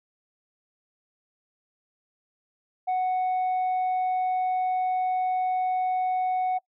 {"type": "tone", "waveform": "sine", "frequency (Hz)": 740, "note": "F#5", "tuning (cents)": 0, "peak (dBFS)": -20, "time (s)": [2.87, 6.59], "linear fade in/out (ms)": 20, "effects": ["noise-tail reverb RT60 0.1 s tail -24 dB re dry", "tanh soft clip ceiling -22 dBFS"]}